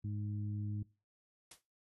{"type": "harmonic tone", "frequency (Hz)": 103.83, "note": "G#2", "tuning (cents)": 0, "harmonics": [1, 2, 3], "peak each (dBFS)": [-37, -45, -51], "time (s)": [0.04, 0.83], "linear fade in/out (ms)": 5}
{"type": "noise with exponential decay", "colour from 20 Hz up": "white", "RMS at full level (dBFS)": -47, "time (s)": [1.51, 1.62], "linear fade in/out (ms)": 5, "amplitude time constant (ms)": 23}
{"effects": ["noise-tail reverb RT60 0.3 s tail -21 dB re dry", "AAC 32 kbps"]}